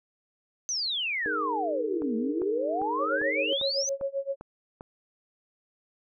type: exponential two-way sweep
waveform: sine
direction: down then up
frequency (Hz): 6272 to 219.6 to 6272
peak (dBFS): -27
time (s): 0.69-3.89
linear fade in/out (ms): 0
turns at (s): 2.16
type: chord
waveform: sine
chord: D# suspended fourth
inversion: none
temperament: equal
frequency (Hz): 311.1 / 415.3 / 466.2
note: D#4 / G#4 / A#4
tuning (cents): 0 / 0 / 0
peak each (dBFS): -35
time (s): 1.26-3.53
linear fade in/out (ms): 0
type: click train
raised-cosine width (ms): 1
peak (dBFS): -27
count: 8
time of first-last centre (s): 2.02-4.809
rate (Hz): 2.51
type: tone with tremolo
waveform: sine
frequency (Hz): 550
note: C#5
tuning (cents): -14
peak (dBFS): -25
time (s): 2.98-4.36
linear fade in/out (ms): 50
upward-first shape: sine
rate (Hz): 7.7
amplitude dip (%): 95
effects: none